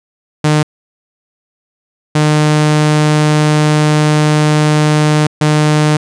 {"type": "tone bursts at uneven times", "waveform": "sawtooth", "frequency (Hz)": 151.7, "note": "D#3", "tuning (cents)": -44, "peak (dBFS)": -4, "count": 3, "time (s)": [[0.44, 0.63], [2.15, 5.27], [5.41, 5.97]], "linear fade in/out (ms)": 5, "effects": ["resampled to 22050 Hz"]}